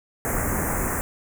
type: band-stop noise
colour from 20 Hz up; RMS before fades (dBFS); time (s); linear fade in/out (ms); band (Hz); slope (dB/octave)
pink; -25; 0.25-1.01; 0; 2100 to 6800; 48
effects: none